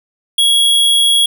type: tone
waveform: square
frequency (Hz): 3322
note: G#7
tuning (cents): 0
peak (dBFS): -9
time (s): 0.38-1.26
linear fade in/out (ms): 5
effects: none